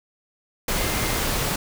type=tone in noise; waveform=sine; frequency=2093 Hz; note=C7; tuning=in tune; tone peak=-35 dBFS; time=0.77-1.2 s; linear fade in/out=5 ms; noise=pink; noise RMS=-24 dBFS; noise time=0.68-1.56 s; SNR=-14 dB; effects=none